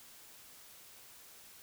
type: silence
effects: white hiss -56 dBFS RMS until 1.62 s